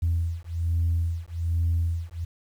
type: beating tone pair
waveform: sine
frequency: 83.4 / 84.6 Hz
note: E2 / E2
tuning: +21 / +45 cents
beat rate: 1.2 Hz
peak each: -25 dBFS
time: 0.02-2.25 s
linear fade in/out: 10 ms
effects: tanh soft clip ceiling -17 dBFS + 9-bit